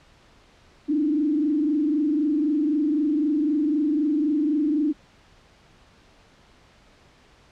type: tone with frequency modulation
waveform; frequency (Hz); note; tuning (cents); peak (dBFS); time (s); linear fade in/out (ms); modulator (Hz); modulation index
sine; 300; D4; +37; -19; 0.88-4.93; 20; 23.9; 0.89
effects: pink hiss -55 dBFS RMS until 7.51 s + low-pass 5000 Hz 12 dB/octave